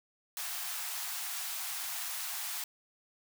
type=high-pass noise; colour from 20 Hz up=white; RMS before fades=-38 dBFS; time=0.37-2.64 s; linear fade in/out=2 ms; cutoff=670 Hz; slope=96 dB/octave; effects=none